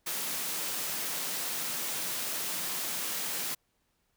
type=high-pass noise; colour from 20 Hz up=white; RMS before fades=-34 dBFS; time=0.06-3.55 s; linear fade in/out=10 ms; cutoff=130 Hz; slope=96 dB/octave; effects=pink hiss -75 dBFS RMS until 4.16 s